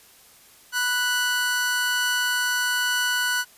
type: tone pair together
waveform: sawtooth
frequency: 986.3 / 1480 Hz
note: B5 / F#6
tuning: -3 / 0 cents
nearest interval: perfect fifth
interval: 703 cents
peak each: -28 / -18 dBFS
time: 0.72-3.45 s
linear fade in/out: 50 ms
effects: white hiss -52 dBFS RMS until 3.57 s + resampled to 32000 Hz